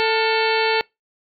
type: harmonic tone with a mistuned harmonic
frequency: 443.9 Hz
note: A4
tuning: 15 cents sharp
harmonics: 1 / 2 / 3 / 4 / 5 / 6 / 7 / 8 / 9 / 10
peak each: -20 / -22 / -28 / -28 / -26 / -27 / -31 / -34 / -32 / -29 dBFS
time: 0-0.81 s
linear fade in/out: 0 ms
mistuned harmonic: 3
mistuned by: +110 cents
effects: noise-tail reverb RT60 0.2 s tail -25 dB re dry